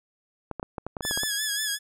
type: clicks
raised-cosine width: 1 ms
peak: -18 dBFS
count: 11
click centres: 0.513 / 0.597 / 0.629 / 0.782 / 0.866 / 0.968 / 1.008 / 1.051 / 1.111 / 1.175 / 1.234 s
type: tone with vibrato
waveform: 10% pulse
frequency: 1691 Hz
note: G#6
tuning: 31 cents sharp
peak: -17 dBFS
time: 1.02-1.79 s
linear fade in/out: 50 ms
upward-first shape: sine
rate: 5.4 Hz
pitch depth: 56 cents each way
effects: none